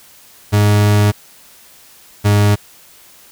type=tone pair in turn; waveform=40% pulse; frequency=103.83 / 103.05 Hz; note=G#2 / G#2; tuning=0 / -13 cents; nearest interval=unison; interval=13 cents; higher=first; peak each=-8 dBFS; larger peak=neither; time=0.52-1.12 / 2.24-2.56 s; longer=first; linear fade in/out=20 ms; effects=white hiss -44 dBFS RMS until 3.31 s